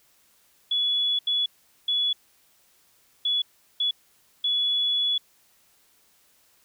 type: tone bursts at uneven times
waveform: sine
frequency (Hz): 3403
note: G#7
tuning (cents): +41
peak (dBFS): -21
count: 6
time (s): 0.71-1.19 / 1.27-1.46 / 1.88-2.13 / 3.25-3.42 / 3.8-3.91 / 4.44-5.18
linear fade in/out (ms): 5
effects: white hiss -62 dBFS RMS until 6.64 s